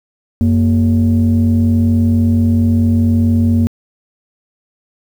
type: tone pair together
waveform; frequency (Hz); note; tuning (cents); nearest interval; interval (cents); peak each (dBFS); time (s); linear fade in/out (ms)
sine; 92.5 / 233.1; F#2 / A#3; 0 / 0; octave + major third; 1600; -10; 0.41-3.67; 0
effects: tanh soft clip ceiling -5 dBFS + 7-bit